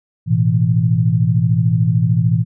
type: chord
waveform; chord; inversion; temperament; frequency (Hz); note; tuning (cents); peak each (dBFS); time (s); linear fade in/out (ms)
sine; A suspended second; none; equal; 110 / 123.47 / 164.81; A2 / B2 / E3; 0 / 0 / 0; -16; 0.26-2.45; 50
effects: none